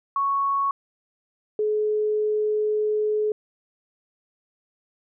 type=tone pair in turn; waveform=sine; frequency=1108.7 / 425.5 Hz; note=C#6 / G#4; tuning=0 / +42 cents; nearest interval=octave + perfect fourth; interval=1658 cents; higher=first; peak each=-20 dBFS; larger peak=neither; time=0.16-0.71 / 1.59-3.32 s; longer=second; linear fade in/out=2 ms; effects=none